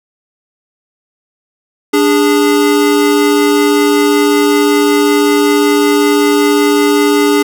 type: tone pair together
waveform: square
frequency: 292.1 / 410 Hz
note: D4 / G#4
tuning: -9 / -22 cents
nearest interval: tritone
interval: 587 cents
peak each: -11 dBFS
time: 1.93-7.43 s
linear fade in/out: 10 ms
effects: none